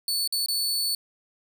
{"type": "tone with dropouts", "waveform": "sawtooth", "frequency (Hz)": 4457, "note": "C#8", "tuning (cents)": 9, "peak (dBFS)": -21, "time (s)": [0.08, 0.95], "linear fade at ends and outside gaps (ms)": 2, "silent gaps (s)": [[0.276, 0.324], [0.461, 0.484]], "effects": ["9-bit"]}